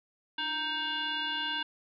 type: tone with frequency modulation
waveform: sine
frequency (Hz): 2200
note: C#7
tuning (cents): -14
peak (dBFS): -30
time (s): 0.38-1.63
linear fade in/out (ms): 5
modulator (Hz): 634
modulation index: 2.2
effects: none